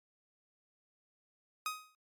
sawtooth tone with exponential decay, 1255 Hz, D#6, 15 cents sharp, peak -28 dBFS, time 1.66-1.95 s, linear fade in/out 1 ms, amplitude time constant 63 ms, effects MP3 64 kbps

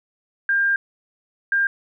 sine tone bursts at uneven times, 1600 Hz, G6, 35 cents sharp, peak -16 dBFS, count 2, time 0.49-0.76 / 1.52-1.67 s, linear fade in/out 2 ms, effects none

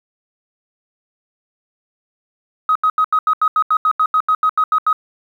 sine tone bursts, 1263 Hz, D#6, 26 cents sharp, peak -10 dBFS, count 16, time 2.69-4.929 s, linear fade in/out 2 ms, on 64 ms, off 81 ms, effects tanh soft clip ceiling -6 dBFS + 8-bit

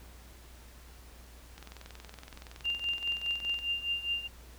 click train, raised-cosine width 0.2 ms, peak -29 dBFS, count 44, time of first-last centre 1.58-3.589 s, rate 21.4 Hz
sine tone with tremolo, 2794 Hz, F7, in tune, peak -27 dBFS, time 2.64-4.28 s, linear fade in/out 20 ms, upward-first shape triangle, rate 4.9 Hz, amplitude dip 85%
effects added 60 Hz sine -51 dBFS peak until 4.58 s + pink hiss -56 dBFS RMS until 4.58 s

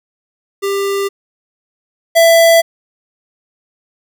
square tone pair in turn, 396.6 / 665.4 Hz, G4 / E5, +20 / +16 cents, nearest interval major sixth, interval 896 cents, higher second, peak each -15 / -6 dBFS, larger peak second, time 0.62-1.09 / 2.15-2.62 s, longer neither, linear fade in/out 20 ms, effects none

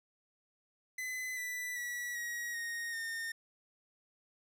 45% pulse tone with pitch steps, 2020 / 1979.6 / 1940 / 1901.1 / 1863.1 / 1825.8 Hz, B6 / B6 / B6 / A#6 / A#6 / A#6, +39 / +4 / -31 / +34 / -1 / -36 cents, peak -37 dBFS, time 0.98-3.32 s, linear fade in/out 5 ms, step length 390 ms, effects none

